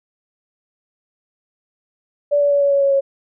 sine tone with pitch steps, 579 / 574 / 569.1 / 564.1 / 559.3 / 554.5 / 549.7 Hz, D5 / D5 / C#5 / C#5 / C#5 / C#5 / C#5, -25 / -40 / +45 / +30 / +15 / 0 / -15 cents, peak -12 dBFS, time 2.31-3.01 s, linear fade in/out 20 ms, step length 100 ms, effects none

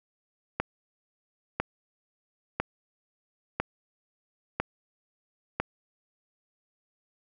click train, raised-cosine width 0.5 ms, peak -11 dBFS, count 6, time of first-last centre 0.6-5.6 s, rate 1 Hz, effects none

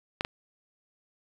clicks, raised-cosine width 0.3 ms, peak -13 dBFS, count 2, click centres 0.209 / 0.249 s, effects 7-bit

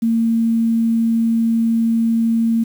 sine tone with quantisation, 228.2 Hz, A#3, 37 cents flat, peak -13 dBFS, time 0.02-2.64 s, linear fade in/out 10 ms, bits 7, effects none

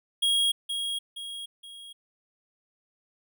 square tone with echo, 3285 Hz, G#7, 20 cents flat, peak -22 dBFS, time 0.22-0.52 s, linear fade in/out 10 ms, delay 470 ms, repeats 3, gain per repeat -7 dB, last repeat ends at 1.93 s, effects none

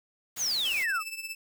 white noise, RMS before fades -40 dBFS, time 0.36-0.84 s, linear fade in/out 10 ms
sine exponential sweep, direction down, 7050 to 1174.7 Hz, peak -26 dBFS, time 0.37-1.03 s, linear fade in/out 50 ms
sawtooth tone with tremolo, 2637 Hz, E7, in tune, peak -29 dBFS, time 0.65-1.35 s, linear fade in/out 5 ms, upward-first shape triangle, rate 17 Hz, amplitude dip 80%
effects none

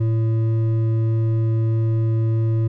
sine tone with hard clipping, 112.3 Hz, A2, 36 cents sharp, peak -18 dBFS, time 0-2.68 s, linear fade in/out 10 ms, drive 7 dB, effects none

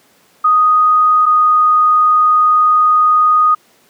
sine tone pair in turn, 1244.5 / 1240.2 Hz, D#6 / D#6, 0 / -6 cents, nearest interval unison, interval 6 cents, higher first, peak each -7 dBFS, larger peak neither, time 0.44-1.26 / 1.26-3.55 s, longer second, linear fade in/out 10 ms, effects pink hiss -51 dBFS RMS until 3.89 s + high-pass 200 Hz 12 dB/octave

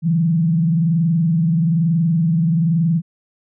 sine tone with frequency modulation, 165 Hz, E3, 2 cents sharp, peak -13 dBFS, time 0.02-3.02 s, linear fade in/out 50 ms, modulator 21.1 Hz, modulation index 0.61, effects none

